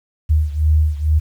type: beating tone pair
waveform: sine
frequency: 76.3 / 78.5 Hz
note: D#2 / D#2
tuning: -33 / +16 cents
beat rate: 2.2 Hz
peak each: -14 / -17 dBFS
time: 0.29-1.2 s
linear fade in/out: 20 ms
effects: 8-bit